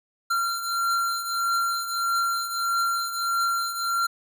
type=beating tone pair; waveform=square; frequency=1374 / 1375.6 Hz; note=F6 / F6; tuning=-29 / -27 cents; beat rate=1.6 Hz; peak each=-25 / -31 dBFS; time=0.3-4.07 s; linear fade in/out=10 ms; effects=none